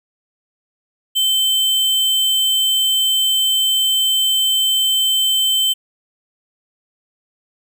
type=tone with sample-and-hold; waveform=sine; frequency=3088 Hz; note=G7; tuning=27 cents flat; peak=-13 dBFS; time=1.15-5.74 s; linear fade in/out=20 ms; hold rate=11025 Hz; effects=none